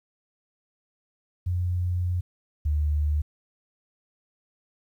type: tone pair in turn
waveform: sine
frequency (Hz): 89.2 / 74.77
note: F2 / D2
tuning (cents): +37 / +32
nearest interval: minor third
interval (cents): 305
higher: first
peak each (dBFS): -23 / -21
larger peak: second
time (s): 1.46-2.21 / 2.65-3.22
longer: first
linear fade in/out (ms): 10
effects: 10-bit